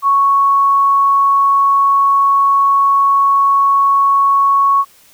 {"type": "tone", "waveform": "sine", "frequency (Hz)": 1108.7, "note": "C#6", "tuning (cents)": 0, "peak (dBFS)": -8, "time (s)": [0.02, 4.85], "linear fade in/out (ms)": 50, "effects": ["white hiss -47 dBFS RMS until 5.13 s"]}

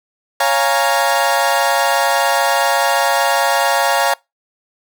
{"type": "chord", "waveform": "30% pulse", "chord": "Bb minor seventh", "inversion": "first", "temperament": "equal with one note detuned", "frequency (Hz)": [554.4, 698.5, 827.3, 932.3], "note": ["Db5", "F5", "Ab5", "Bb5"], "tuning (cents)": [0, 0, -7, 0], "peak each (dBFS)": -16, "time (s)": [0.4, 4.14], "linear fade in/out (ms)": 5, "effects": ["noise-tail reverb RT60 0.2 s tail -24 dB re dry"]}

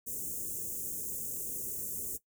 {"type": "band-stop noise", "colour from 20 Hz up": "white", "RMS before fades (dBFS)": -38, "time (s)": [0.06, 2.18], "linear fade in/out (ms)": 20, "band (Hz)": [510, 6600], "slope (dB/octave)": 48, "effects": ["noise-tail reverb RT60 0.1 s tail -17 dB re dry"]}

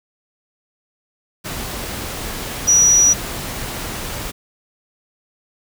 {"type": "tone in noise", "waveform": "sine", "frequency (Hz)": 5830, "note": "F#8", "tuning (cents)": -26, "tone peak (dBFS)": -9, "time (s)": [2.67, 3.14], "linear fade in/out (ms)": 20, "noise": "pink", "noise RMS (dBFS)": -27, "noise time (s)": [1.44, 4.32], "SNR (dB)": 15, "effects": []}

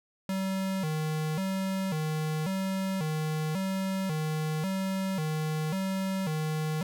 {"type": "tone with vibrato", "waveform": "square", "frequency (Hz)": 172.5, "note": "F3", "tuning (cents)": -21, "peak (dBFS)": -29, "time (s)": [0.29, 6.83], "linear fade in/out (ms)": 2, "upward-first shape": "square", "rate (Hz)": 0.92, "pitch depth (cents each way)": 180, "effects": []}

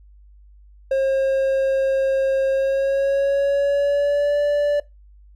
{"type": "tone with pitch glide", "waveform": "triangle", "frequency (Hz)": [537, 582.2], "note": ["C5", "D5"], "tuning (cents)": [45, -15], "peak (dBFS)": -14, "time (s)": [0.91, 4.8], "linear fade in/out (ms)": 5, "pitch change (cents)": 140, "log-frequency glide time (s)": [2.51, 4.4], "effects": ["noise-tail reverb RT60 0.2 s tail -21 dB re dry", "added 50 Hz sine -45 dBFS peak until 5.35 s"]}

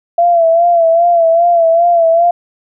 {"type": "tone with vibrato", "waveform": "sine", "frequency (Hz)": 676, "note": "E5", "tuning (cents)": 43, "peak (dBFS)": -6, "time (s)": [0.18, 2.31], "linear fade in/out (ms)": 5, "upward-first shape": "sine", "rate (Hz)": 2.5, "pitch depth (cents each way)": 55, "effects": []}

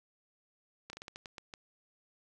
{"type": "slowing click train", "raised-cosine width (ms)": 0.2, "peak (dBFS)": -27, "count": 9, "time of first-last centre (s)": [0.9, 1.538], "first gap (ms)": 31, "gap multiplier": 1.26, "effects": []}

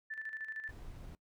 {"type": "tone with tremolo", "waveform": "sine", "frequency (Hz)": 1760, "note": "A6", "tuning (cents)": 0, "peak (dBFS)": -38, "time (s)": [0.1, 0.71], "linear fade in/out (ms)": 10, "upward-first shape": "square", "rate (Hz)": 13, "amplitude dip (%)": 60}
{"type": "noise", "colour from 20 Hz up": "brown", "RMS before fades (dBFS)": -48, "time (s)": [0.69, 1.15], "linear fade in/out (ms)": 0}
{"effects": ["noise-tail reverb RT60 0.1 s tail -22 dB re dry"]}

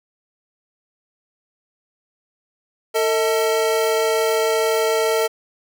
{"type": "tone cluster", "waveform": "square", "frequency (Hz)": [448.9, 636, 884], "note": ["A4", "D#5", "A5"], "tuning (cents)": [35, 38, 8], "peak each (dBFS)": [-19, -23, -28], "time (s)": [2.94, 5.28], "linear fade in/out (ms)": 20, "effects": []}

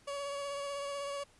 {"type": "tone with vibrato", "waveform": "30% pulse", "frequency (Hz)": 564, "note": "C#5", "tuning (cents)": 30, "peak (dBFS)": -34, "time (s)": [0.07, 1.24], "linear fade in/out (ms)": 10, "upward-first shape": "sine", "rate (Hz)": 16, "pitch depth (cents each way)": 19, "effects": ["pink hiss -64 dBFS RMS until 1.39 s", "resampled to 24000 Hz"]}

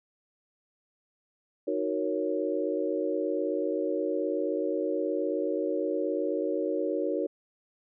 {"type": "chord", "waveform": "sine", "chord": "D# minor seventh", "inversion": "none", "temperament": "equal", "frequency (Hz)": [311.1, 370, 466.2, 554.4], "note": ["D#4", "F#4", "A#4", "C#5"], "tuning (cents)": [0, 0, 0, 0], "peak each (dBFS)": -32, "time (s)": [1.67, 7.27], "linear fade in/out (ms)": 10, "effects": []}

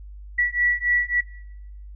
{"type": "beating tone pair", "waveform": "sine", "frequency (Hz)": [1945, 1948.6], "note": ["B6", "B6"], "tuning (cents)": [-27, -24], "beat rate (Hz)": 3.6, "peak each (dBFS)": -22, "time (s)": [0.38, 1.21], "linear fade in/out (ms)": 10, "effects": ["noise-tail reverb RT60 0.9 s tail -22 dB re dry", "added 50 Hz sine -37 dBFS peak until 1.95 s"]}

